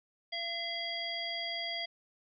harmonic tone with a mistuned harmonic, 681 Hz, F5, 44 cents flat, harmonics 1 / 3 / 5 / 7, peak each -42 / -40 / -38 / -41 dBFS, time 0.32-1.86 s, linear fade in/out 10 ms, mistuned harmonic 5, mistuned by -59 cents, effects none

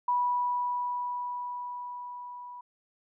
sine tone with level ramp, 980 Hz, B5, 14 cents flat, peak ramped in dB -23 to -41 dBFS, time 0.08-2.61 s, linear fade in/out 5 ms, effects none

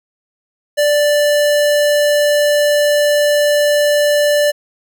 square tone, 587.3 Hz, D5, in tune, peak -11 dBFS, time 0.77-4.52 s, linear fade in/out 20 ms, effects none

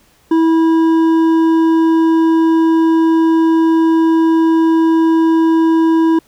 sine tone with hard clipping, 325.6 Hz, E4, 21 cents flat, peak -10 dBFS, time 0.31-6.19 s, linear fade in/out 5 ms, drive 7 dB, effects pink hiss -52 dBFS RMS until 6.27 s

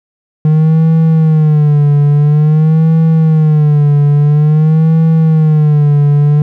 triangle tone with vibrato, 153.1 Hz, D#3, 28 cents flat, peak -3 dBFS, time 0.45-6.42 s, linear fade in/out 2 ms, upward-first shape sine, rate 0.49 Hz, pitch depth 95 cents each way, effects none

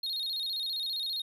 triangle tone with vibrato, 3969 Hz, B7, 8 cents sharp, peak -30 dBFS, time 0.03-1.22 s, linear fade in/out 5 ms, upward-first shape square, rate 15 Hz, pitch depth 110 cents each way, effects none

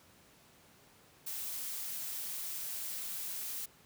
blue noise, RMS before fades -40 dBFS, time 1.26-3.66 s, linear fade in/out 10 ms, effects pink hiss -62 dBFS RMS until 3.85 s + high-pass 80 Hz 12 dB/octave

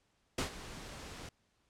pink noise with ADSR envelope, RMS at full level -32 dBFS, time 0.38-1.29 s, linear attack 5 ms, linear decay 110 ms, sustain -15 dB, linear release 3 ms, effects pink hiss -75 dBFS RMS until 1.69 s + low-pass 8000 Hz 12 dB/octave

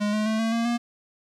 square tone with pitch steps, 207.7 / 213.3 / 219 / 224.9 / 231 / 237.2 Hz, G#3 / G#3 / A3 / A3 / A#3 / A#3, 0 / +46 / -8 / +38 / -16 / +30 cents, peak -23 dBFS, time 0-0.78 s, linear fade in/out 20 ms, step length 130 ms, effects low-pass 7000 Hz 12 dB/octave + 10-bit

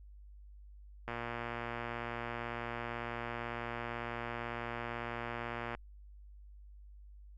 click train, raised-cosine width 0.5 ms, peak -24 dBFS, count 552, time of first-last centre 1.08-5.749 s, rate 118 Hz, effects added 50 Hz sine -51 dBFS peak until 7.37 s + Opus 48 kbps

